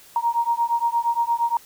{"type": "beating tone pair", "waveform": "sine", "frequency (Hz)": [932.3, 940.9], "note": ["A#5", "A#5"], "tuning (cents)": [0, 16], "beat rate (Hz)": 8.6, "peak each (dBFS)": -22, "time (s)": [0.16, 1.57], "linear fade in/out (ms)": 2, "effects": ["white hiss -49 dBFS RMS until 1.65 s"]}